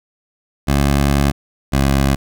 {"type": "tone pair in turn", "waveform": "15% pulse", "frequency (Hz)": [70.2, 68.36], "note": ["C#2", "C#2"], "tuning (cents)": [22, -24], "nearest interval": "unison", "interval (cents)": 46, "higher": "first", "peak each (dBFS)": -6, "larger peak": "neither", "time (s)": [[0.67, 1.32], [1.72, 2.16]], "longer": "first", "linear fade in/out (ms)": 20, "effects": []}